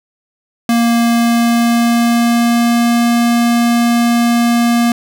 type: tone with pitch glide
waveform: square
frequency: 233.9 to 236.2 Hz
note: A#3 to A#3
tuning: +6 to +23 cents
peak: -10 dBFS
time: 0.69-4.92 s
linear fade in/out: 2 ms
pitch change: +17 cents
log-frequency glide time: 1.07-3.08 s
effects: none